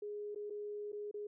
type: tone with dropouts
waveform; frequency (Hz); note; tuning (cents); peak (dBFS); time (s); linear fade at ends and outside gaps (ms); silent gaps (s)
sine; 415.3; G#4; 0; -40; 0.02-1.27; 5; 0.348-0.358 / 0.499-0.504 / 0.92-0.928 / 1.113-1.141
effects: none